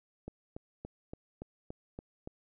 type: click train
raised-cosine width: 2 ms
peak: -28 dBFS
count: 8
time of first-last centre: 0.28-2.274 s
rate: 3.51 Hz
effects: none